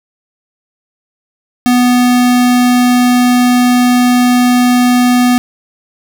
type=tone; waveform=square; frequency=246.9 Hz; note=B3; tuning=in tune; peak=-7 dBFS; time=1.66-5.38 s; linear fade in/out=0 ms; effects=none